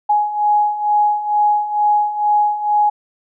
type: beating tone pair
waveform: sine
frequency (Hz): 834 / 836.2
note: G#5 / G#5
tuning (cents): +7 / +12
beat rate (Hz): 2.2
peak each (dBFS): -19 / -14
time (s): 0.09-2.9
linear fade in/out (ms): 10
effects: none